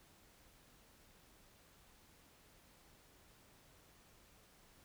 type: silence
effects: pink hiss -66 dBFS RMS until 4.84 s